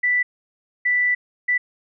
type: tone bursts at uneven times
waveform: sine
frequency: 1975.5 Hz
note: B6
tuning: in tune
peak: -16 dBFS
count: 3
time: 0.03-0.23 / 0.85-1.15 / 1.48-1.58 s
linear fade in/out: 10 ms
effects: none